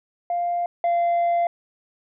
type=tone pair in turn; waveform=sine; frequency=698 / 689.6 Hz; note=F5 / F5; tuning=-1 / -22 cents; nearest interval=unison; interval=21 cents; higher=first; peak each=-20 / -15 dBFS; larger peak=second; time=0.3-0.66 / 0.84-1.47 s; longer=second; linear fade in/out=2 ms; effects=tanh soft clip ceiling -17 dBFS